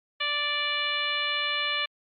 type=harmonic tone; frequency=586 Hz; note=D5; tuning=4 cents flat; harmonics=1 / 2 / 3 / 4 / 5 / 6 / 7; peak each=-40 / -34 / -33 / -31 / -31 / -33 / -38 dBFS; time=0.2-1.86 s; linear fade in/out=10 ms; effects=Opus 48 kbps